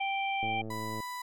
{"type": "harmonic tone", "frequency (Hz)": 784, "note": "G5", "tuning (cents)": 0, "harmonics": [1, 3, 4], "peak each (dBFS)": [-31, -34, -41], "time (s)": [0, 0.62], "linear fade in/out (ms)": 10}
{"type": "click train", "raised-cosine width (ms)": 2, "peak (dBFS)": -28, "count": 64, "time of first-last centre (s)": [0.43, 1.003], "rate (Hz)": 110}
{"type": "tone", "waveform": "35% pulse", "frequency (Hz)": 991, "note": "B5", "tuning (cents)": 6, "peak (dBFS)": -35, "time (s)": [0.7, 1.22], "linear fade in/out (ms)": 5}
{"effects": []}